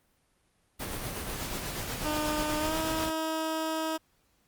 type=noise with tremolo; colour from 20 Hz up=pink; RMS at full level=-34 dBFS; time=0.79-3.11 s; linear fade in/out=20 ms; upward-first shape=sine; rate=8.2 Hz; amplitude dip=35%
type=tone with pitch glide; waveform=15% pulse; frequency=303.4 to 318.7 Hz; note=D#4 to D#4; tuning=-44 to +42 cents; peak=-23 dBFS; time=2.04-3.98 s; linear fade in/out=20 ms; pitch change=+86 cents; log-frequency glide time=2.58-2.75 s
effects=pink hiss -70 dBFS RMS until 4.47 s + Opus 32 kbps